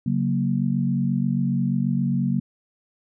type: chord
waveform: sine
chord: F# major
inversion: second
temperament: equal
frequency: 138.59 / 185 / 233.1 Hz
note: C#3 / F#3 / A#3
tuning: 0 / 0 / 0 cents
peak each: -24 dBFS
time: 0.06-2.4 s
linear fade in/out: 5 ms
effects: none